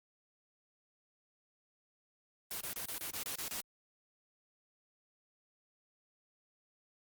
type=noise bursts; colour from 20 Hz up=white; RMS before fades=-40 dBFS; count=9; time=2.51-3.606 s; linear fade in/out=0 ms; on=96 ms; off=29 ms; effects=Opus 24 kbps